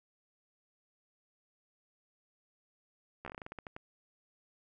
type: slowing click train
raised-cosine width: 0.5 ms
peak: -28 dBFS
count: 13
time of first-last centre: 3.25-3.765 s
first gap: 13 ms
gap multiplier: 1.2
effects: none